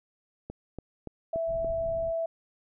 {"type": "click train", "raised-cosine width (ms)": 2, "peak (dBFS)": -24, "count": 5, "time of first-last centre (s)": [0.5, 1.646], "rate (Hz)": 3.49}
{"type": "tone", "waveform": "sine", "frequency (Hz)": 660, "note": "E5", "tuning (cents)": 2, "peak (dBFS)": -27, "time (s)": [1.33, 2.26], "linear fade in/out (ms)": 5}
{"type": "low-pass noise", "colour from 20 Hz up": "pink", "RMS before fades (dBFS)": -41, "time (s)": [1.46, 2.13], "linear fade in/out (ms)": 50, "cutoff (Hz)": 130, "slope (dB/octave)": 12}
{"effects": []}